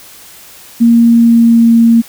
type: tone with pitch glide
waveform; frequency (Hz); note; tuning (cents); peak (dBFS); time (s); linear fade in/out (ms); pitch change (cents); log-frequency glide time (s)
sine; 233.1 to 230.7; A#3 to A#3; 0 to -18; -3; 0.8-2.02; 20; -18; 1.07-1.74
effects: white hiss -36 dBFS RMS until 2.08 s